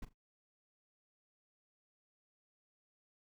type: noise with echo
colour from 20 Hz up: brown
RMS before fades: -42 dBFS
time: 0.02-0.05 s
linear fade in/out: 5 ms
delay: 41 ms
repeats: 2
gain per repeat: -14 dB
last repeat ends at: 0.132 s
effects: noise-tail reverb RT60 0.1 s tail -17 dB re dry